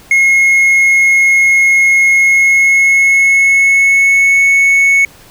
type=tone with pitch glide; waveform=triangle; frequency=2162 to 2209 Hz; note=C#7 to C#7; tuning=-44 to -7 cents; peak=-4 dBFS; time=0.11-5.05 s; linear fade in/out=2 ms; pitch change=+37 cents; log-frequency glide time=2.12-4.44 s; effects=pink hiss -40 dBFS RMS until 5.3 s